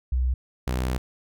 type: tone pair in turn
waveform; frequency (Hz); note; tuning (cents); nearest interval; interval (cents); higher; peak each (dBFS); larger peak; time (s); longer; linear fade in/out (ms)
sine / sawtooth; 63.1 / 63.1; B1 / B1; +38 / +38; unison; 0; neither; -20; neither; 0.12-0.34 / 0.67-0.98; second; 5
effects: none